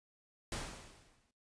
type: noise with exponential decay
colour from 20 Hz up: pink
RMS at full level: -38 dBFS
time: 0.52-1.31 s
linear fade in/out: 2 ms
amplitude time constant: 170 ms
effects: noise-tail reverb RT60 0.2 s tail -17 dB re dry + resampled to 22050 Hz